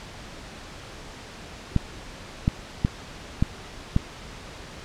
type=clicks; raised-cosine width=5 ms; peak=-7 dBFS; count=5; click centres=1.763 / 2.479 / 2.849 / 3.425 / 3.964 s; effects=pink hiss -41 dBFS RMS until 4.84 s + low-pass 6000 Hz 12 dB/octave